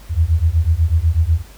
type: beating tone pair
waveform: sine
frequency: 77.78 / 85.88 Hz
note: D#2 / F2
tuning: 0 / -29 cents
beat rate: 8.1 Hz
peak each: -15 dBFS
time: 0.09-1.43 s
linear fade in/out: 50 ms
effects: added 50 Hz sine -39 dBFS peak until 1.57 s + pink hiss -45 dBFS RMS until 1.57 s